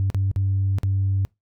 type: tone with dropouts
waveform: sine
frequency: 97.1 Hz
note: G2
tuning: 16 cents flat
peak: -17 dBFS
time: 0-1.25 s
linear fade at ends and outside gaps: 0 ms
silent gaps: 0.101-0.146 / 0.314-0.361 / 0.785-0.833 s
effects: noise-tail reverb RT60 0.2 s tail -26 dB re dry + tanh soft clip ceiling -15 dBFS